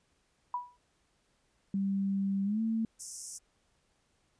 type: tone with exponential decay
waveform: sine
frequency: 980 Hz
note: B5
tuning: 14 cents flat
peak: -28 dBFS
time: 0.54-0.77 s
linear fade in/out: 2 ms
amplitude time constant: 49 ms
type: tone with pitch glide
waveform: sine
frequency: 196 to 223.8 Hz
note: G3 to A3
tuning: 0 to +30 cents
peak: -28 dBFS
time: 1.74-2.85 s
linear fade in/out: 2 ms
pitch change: +230 cents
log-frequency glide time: 2.44-2.61 s
type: high-pass noise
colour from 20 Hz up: pink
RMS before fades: -41 dBFS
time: 2.99-3.39 s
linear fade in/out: 20 ms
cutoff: 5400 Hz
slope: 96 dB/octave
effects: pink hiss -73 dBFS RMS until 4.39 s + resampled to 22050 Hz